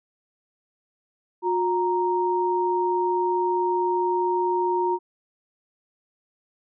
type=tone pair together; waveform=sine; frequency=359.9 / 932.3 Hz; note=F#4 / A#5; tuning=-48 / 0 cents; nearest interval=octave + major third; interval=1648 cents; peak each=-23 dBFS; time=1.42-4.99 s; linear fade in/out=50 ms; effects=none